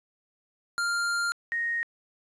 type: tone pair in turn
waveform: square / sine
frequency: 1396.9 / 1864.6 Hz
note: F6 / A#6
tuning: 0 / 0 cents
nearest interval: perfect fourth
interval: 500 cents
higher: second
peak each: -26 dBFS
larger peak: neither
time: 0.78-1.32 / 1.52-1.83 s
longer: first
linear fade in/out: 0 ms
effects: resampled to 22050 Hz + 10-bit